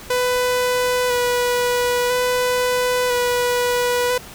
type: tone with vibrato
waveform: sawtooth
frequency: 493.9 Hz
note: B4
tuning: in tune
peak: -13 dBFS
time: 0.1-4.18 s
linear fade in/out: 5 ms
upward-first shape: square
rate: 0.5 Hz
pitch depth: 15 cents each way
effects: pink hiss -38 dBFS RMS until 4.34 s